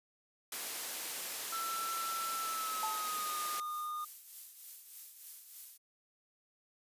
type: noise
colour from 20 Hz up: white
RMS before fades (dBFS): -40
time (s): 0.52-3.6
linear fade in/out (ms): 2
type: tone with pitch glide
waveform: triangle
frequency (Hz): 1339 to 1220.8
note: E6 to D#6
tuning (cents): +27 to -33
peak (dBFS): -35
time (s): 1.52-4.05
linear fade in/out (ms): 10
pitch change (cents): -160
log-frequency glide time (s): 2.33-3.4
type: tone with exponential decay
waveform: sine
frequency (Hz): 874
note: A5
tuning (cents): -12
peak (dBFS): -33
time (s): 2.83-3.23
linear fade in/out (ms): 2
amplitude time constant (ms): 85
type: noise with tremolo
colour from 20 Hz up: violet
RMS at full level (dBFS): -45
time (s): 3.1-5.78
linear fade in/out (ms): 20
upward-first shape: triangle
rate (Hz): 3.3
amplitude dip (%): 60
effects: high-pass 300 Hz 12 dB/octave + resampled to 32000 Hz